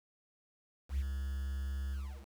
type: tone with ADSR envelope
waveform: triangle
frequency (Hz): 67.9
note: C#2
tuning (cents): -35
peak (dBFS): -25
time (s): 0.89-2.27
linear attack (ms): 100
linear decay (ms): 34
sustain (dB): -7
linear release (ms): 340
effects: tanh soft clip ceiling -27 dBFS + 9-bit